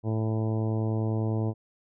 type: harmonic tone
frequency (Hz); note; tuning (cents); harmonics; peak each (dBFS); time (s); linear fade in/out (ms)
110; A2; 0; 1 / 2 / 3 / 4 / 5 / 6 / 7 / 8 / 9; -26 / -33 / -34 / -37 / -41 / -42 / -45 / -47 / -49; 0.03-1.54; 50
effects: none